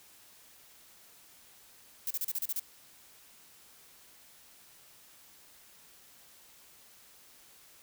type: noise bursts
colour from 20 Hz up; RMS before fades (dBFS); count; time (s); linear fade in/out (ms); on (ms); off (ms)
violet; -33; 8; 2.07-2.596; 2; 36; 34
effects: white hiss -58 dBFS RMS until 7.82 s